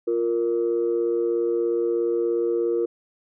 sine tone pair together, 349.2 / 466.1 Hz, F4 / A#4, 0 / 0 cents, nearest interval perfect fourth, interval 500 cents, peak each -22 dBFS, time 0.07-2.86 s, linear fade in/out 10 ms, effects tanh soft clip ceiling -14 dBFS

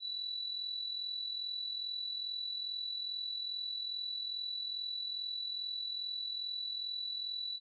sine tone with amplitude modulation, 3951 Hz, B7, in tune, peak -34 dBFS, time 0-7.6 s, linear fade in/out 50 ms, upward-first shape sine, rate 42.4 Hz, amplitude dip 55%, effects none

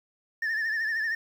sine tone with vibrato, 1780 Hz, A6, 20 cents sharp, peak -23 dBFS, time 0.42-1.15 s, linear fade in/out 5 ms, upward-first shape triangle, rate 13 Hz, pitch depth 86 cents each way, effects tanh soft clip ceiling -25 dBFS + 9-bit

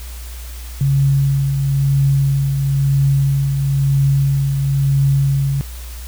sine tone with tremolo, 138.1 Hz, C#3, 6 cents flat, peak -10 dBFS, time 0.81-5.61 s, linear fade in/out 0 ms, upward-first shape triangle, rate 1 Hz, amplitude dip 45%, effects added 60 Hz sine -28 dBFS peak until 6.07 s + white hiss -38 dBFS RMS until 6.07 s

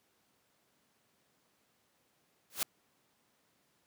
white noise with exponential growth, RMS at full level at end -28 dBFS, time 2.5-2.63 s, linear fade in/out 1 ms, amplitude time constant 28 ms, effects pink hiss -73 dBFS RMS until 3.86 s + high-pass 150 Hz 12 dB/octave

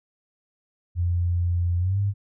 sine tone with pitch glide, 87.31 to 100.29 Hz, F2 to G2, 0 to +40 cents, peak -20 dBFS, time 0.95-2.14 s, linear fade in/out 50 ms, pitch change +240 cents, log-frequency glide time 1.78-1.99 s, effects none

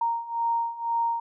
sine beating tone pair, 928 / 930 Hz, A#5 / A#5, -8 / -4 cents, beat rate 2 Hz, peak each -29 / -26 dBFS, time 0.01-1.2 s, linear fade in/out 5 ms, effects none

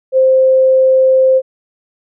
sine tone, 523.3 Hz, C5, in tune, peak -6 dBFS, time 0.12-1.42 s, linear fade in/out 50 ms, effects none

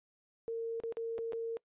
sine tone with dropouts, 457.6 Hz, A#4, 32 cents flat, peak -34 dBFS, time 0.48-1.57 s, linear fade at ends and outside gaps 0 ms, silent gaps 0.801-0.836 / 0.924-0.97 / 1.181-1.188 / 1.323-1.332 s, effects noise-tail reverb RT60 0.1 s tail -23 dB re dry + resampled to 8000 Hz

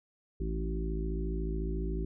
harmonic tone with a mistuned harmonic, 54.1 Hz, A1, 29 cents flat, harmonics 1 / 3 / 4 / 5 / 6 / 7, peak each -32 / -39 / -45 / -44 / -43 / -40 dBFS, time 0.4-2.05 s, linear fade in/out 5 ms, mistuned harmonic 3, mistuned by -19 cents, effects none

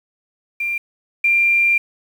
sine tone pair in turn, 2381 / 2381 Hz, D7 / D7, +23 / +23 cents, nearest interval unison, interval 0 cents, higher neither, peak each -19 / -12 dBFS, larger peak second, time 0.6-0.78 / 1.24-1.78 s, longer second, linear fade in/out 5 ms, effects 7-bit

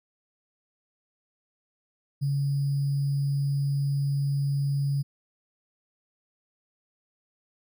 sine tone with sample-and-hold, 140.4 Hz, C#3, 22 cents sharp, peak -23 dBFS, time 2.21-5.03 s, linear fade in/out 20 ms, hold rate 4900 Hz, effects none

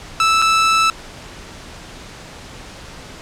sawtooth tone with dropouts, 1316 Hz, E6, 3 cents flat, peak -8 dBFS, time 0.2-0.9 s, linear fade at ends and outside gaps 1 ms, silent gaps 0.418-0.422 s, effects pink hiss -36 dBFS RMS until 3.21 s + low-pass 7000 Hz 12 dB/octave

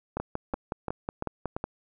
two click trains, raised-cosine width 1 ms, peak -16 / -17 dBFS, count 9 / 5, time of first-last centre 0.17-1.641 / 0.2-1.565 s, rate 5.44 / 2.93 Hz, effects none

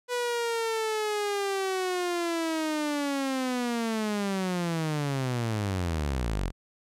sawtooth linear sweep, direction down, 493.9 to 40 Hz, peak -23 dBFS, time 0.08-6.52 s, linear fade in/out 50 ms, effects low-pass 11000 Hz 12 dB/octave

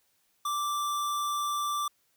square tone, 1173 Hz, D6, 2 cents flat, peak -29 dBFS, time 0.45-1.88 s, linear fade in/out 5 ms, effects white hiss -71 dBFS RMS until 2.16 s

